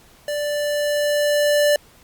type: tone with level ramp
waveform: square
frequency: 587.3 Hz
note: D5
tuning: in tune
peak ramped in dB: -23 to -14 dBFS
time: 0.28-1.76 s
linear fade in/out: 2 ms
effects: pink hiss -51 dBFS RMS until 2.03 s + Opus 48 kbps